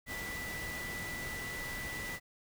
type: tone in noise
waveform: sine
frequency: 1975.5 Hz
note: B6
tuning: in tune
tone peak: -40 dBFS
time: 0.06-2.2 s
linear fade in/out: 50 ms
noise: pink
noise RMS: -43 dBFS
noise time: 0.06-2.2 s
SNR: 0 dB
effects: none